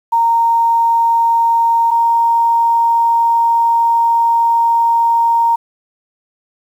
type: tone pair in turn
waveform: sine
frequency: 925 / 928.3 Hz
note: A#5 / A#5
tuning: -14 / -7 cents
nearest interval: unison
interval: 7 cents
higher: second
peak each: -9 dBFS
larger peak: neither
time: 0.12-1.91 / 1.91-5.56 s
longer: second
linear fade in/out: 10 ms
effects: 7-bit